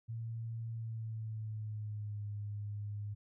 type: tone with pitch glide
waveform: sine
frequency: 114.1 to 103.43 Hz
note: A#2 to G#2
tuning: -37 to -7 cents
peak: -38 dBFS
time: 0.08-3.15 s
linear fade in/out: 20 ms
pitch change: -170 cents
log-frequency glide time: 0.71-2.24 s
effects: none